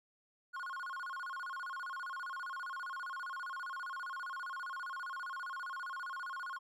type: tone with vibrato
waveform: triangle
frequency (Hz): 1248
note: D#6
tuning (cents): +5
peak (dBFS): -38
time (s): 0.53-6.59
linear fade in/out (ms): 20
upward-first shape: square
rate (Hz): 15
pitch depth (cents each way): 260
effects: none